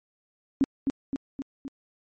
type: tone with echo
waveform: sine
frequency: 272.6 Hz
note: C#4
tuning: 29 cents flat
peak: -17 dBFS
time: 0.61-0.64 s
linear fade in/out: 0 ms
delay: 260 ms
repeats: 4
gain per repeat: -4 dB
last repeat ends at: 1.68 s
effects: MP3 32 kbps